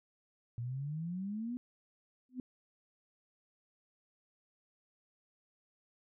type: exponential sweep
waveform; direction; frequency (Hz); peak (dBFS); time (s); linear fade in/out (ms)
sine; up; 115.5 to 251.4; -36; 0.58-1.57; 0
type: tone with exponential growth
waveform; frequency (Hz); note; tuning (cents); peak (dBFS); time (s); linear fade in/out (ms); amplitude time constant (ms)
sine; 252.9; B3; +41; -33; 2.29-2.4; 2; 23
effects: none